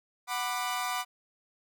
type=chord; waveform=sawtooth; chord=B minor; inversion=second; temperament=equal with one note detuned; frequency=740 / 987.8 / 1189 Hz; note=F#5 / B5 / D6; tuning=0 / 0 / +21 cents; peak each=-31 dBFS; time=0.27-1.05 s; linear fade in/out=50 ms; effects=none